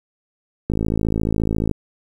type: click train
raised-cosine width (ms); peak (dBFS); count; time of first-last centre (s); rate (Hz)
3; -8; 56; 0.7-1.713; 54.3
effects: 8-bit